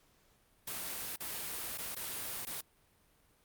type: noise with dropouts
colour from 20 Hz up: white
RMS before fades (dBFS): -40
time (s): 0.67-2.61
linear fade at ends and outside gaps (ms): 5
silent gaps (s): 1.162-1.203 / 1.776-1.783 / 1.95-1.963 / 2.452-2.468
effects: pink hiss -69 dBFS RMS until 3.44 s + Opus 48 kbps